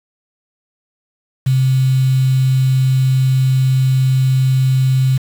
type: tone with quantisation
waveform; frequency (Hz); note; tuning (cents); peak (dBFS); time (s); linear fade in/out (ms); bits
sine; 131.2; C3; +5; -10; 1.46-5.18; 10; 5
effects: none